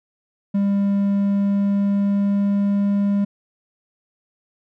triangle tone with pitch glide, 199.7 to 201.3 Hz, G3 to G3, +32 to +46 cents, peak -14 dBFS, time 0.54-3.25 s, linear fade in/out 10 ms, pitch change +14 cents, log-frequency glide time 1.09-2.95 s, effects none

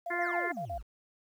sine tone bursts, 690 Hz, F5, 21 cents flat, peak -34 dBFS, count 6, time 0.06-0.78 s, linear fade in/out 5 ms, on 85 ms, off 42 ms
harmonic tone, 349.2 Hz, F4, in tune, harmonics 1 / 2 / 3 / 4 / 5 / 6, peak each -37 / -37 / -40 / -40 / -35 / -37 dBFS, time 0.1-0.52 s, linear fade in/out 10 ms
triangle exponential sweep, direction down, 2215 to 43.22 Hz, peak -38 dBFS, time 0.2-0.83 s, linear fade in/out 20 ms
effects 10-bit

